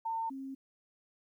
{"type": "tone pair in turn", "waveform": "sine", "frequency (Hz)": [904, 268.8], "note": ["A5", "C4"], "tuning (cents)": [47, 47], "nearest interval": "octave + major sixth", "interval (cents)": 2100, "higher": "first", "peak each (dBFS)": [-32, -39], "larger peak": "first", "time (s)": [[0.05, 0.3], [0.3, 0.55]], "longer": "neither", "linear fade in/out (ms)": 10, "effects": ["12-bit"]}